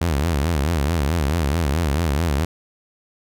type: tone with vibrato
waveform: sawtooth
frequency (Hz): 77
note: D#2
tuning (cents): -17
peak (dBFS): -14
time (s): 0.01-2.45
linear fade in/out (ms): 5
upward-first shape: sine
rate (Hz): 4.6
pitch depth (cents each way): 210
effects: none